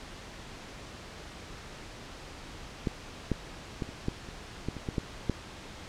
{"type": "clicks", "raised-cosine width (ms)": 3, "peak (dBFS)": [-15, -14, -19, -30, -16, -30, -18, -27, -19, -15, -13], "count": 11, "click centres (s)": [2.872, 3.317, 3.822, 3.891, 4.084, 4.288, 4.686, 4.767, 4.888, 4.982, 5.297], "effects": ["pink hiss -45 dBFS RMS until 5.88 s", "low-pass 6000 Hz 12 dB/octave"]}